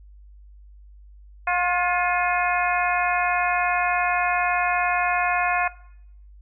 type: harmonic tone with a mistuned harmonic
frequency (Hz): 356.5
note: F4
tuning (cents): +36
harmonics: 2 / 3 / 4 / 5 / 6 / 7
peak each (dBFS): -24 / -26 / -27 / -28 / -29 / -29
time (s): 1.47-5.68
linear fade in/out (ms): 5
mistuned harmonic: 5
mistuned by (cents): -44
effects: noise-tail reverb RT60 0.7 s tail -19 dB re dry + added 50 Hz sine -44 dBFS peak until 6.41 s